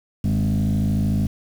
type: tone with frequency modulation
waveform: sine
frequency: 146.83 Hz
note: D3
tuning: in tune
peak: -15 dBFS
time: 0.24-1.27 s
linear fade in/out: 5 ms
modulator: 53.3 Hz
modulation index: 1.7
effects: tanh soft clip ceiling -16 dBFS + 7-bit